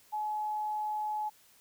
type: tone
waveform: sine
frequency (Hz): 850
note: G#5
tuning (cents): +40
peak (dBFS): -31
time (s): 0.12-1.3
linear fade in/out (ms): 20
effects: white hiss -62 dBFS RMS until 1.6 s

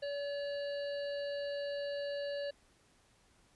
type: harmonic tone with a mistuned harmonic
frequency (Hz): 570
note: C#5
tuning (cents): +48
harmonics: 1 / 3 / 5 / 7 / 8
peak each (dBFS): -36 / -48 / -52 / -53 / -52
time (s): 0.02-2.51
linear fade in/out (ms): 10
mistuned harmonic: 8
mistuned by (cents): -20
effects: pink hiss -68 dBFS RMS until 3.55 s + resampled to 24000 Hz

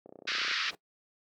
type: click train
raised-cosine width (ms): 2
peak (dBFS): -29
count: 15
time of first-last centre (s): 0.06-0.513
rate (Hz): 30.9
type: band-pass noise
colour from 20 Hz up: pink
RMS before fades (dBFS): -32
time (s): 0.27-0.71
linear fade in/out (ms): 10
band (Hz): 1300 to 5200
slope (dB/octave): 48
type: noise with exponential growth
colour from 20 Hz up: brown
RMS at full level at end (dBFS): -36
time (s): 0.45-0.75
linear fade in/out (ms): 2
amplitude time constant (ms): 64
effects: noise-tail reverb RT60 0.1 s tail -19 dB re dry + high-pass 400 Hz 12 dB/octave

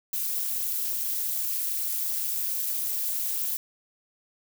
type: noise with amplitude modulation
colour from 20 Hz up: violet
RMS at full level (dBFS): -25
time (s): 0.13-3.57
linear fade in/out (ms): 2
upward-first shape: sine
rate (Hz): 274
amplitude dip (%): 90
effects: none

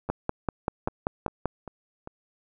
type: two click trains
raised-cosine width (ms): 1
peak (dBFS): -24 / -11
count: 6 / 8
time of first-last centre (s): 0.09-2.074 / 0.1-1.457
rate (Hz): 2.52 / 5.16
effects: none

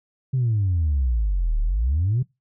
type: exponential two-way sweep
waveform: sine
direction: down then up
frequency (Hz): 135.4 to 36 to 135.4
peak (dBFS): -17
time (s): 0.33-2.23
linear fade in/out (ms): 10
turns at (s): 1.6
effects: noise-tail reverb RT60 0.2 s tail -21 dB re dry + tanh soft clip ceiling -15 dBFS

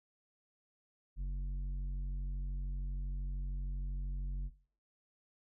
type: tone with tanh clipping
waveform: triangle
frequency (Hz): 46.46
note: F#1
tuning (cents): +8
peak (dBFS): -36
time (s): 1.16-4.51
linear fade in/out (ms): 50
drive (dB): 12
effects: noise-tail reverb RT60 0.5 s tail -20 dB re dry

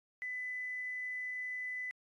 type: tone with quantisation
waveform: sine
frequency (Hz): 2002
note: B6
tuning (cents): +23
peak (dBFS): -37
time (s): 0.22-1.91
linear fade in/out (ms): 0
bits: 11
effects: AAC 32 kbps

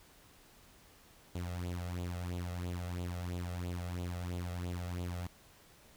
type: tone with flanger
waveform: sawtooth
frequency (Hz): 88.5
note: F2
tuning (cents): +23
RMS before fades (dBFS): -39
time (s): 1.35-5.27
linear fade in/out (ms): 5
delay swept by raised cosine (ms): 0.27 to 1.57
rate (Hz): 3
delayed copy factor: +0.7
effects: pink hiss -61 dBFS RMS until 5.96 s

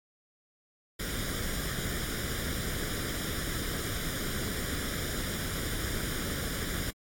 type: noise with comb filter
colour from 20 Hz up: pink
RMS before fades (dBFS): -34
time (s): 0.99-6.91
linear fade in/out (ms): 10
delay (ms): 0.57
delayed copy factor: +0.7
effects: AAC 64 kbps

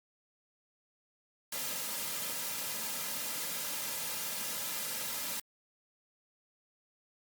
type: noise with comb filter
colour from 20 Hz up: white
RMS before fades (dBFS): -37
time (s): 1.52-5.4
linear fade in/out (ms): 5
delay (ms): 2.7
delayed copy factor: -0.6
effects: high-pass 150 Hz 12 dB/octave + Opus 48 kbps

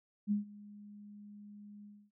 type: tone with ADSR envelope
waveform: sine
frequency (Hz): 206.3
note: G#3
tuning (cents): -11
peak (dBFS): -27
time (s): 0.27-2.11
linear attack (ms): 44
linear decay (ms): 130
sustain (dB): -22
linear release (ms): 270
effects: none

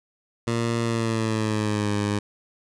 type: tone with pitch glide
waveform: 15% pulse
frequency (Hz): 116.54 to 103.23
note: A#2 to G#2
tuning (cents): 0 to -10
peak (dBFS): -16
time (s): 0.47-2.19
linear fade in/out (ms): 5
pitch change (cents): -210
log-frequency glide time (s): 0.82-1.93
effects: resampled to 22050 Hz

